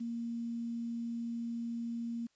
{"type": "tone with quantisation", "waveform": "sine", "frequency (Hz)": 233.4, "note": "A#3", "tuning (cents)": 2, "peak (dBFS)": -35, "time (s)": [0, 2.27], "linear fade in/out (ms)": 10, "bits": 10, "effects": ["white hiss -75 dBFS RMS until 2.35 s", "resampled to 16000 Hz"]}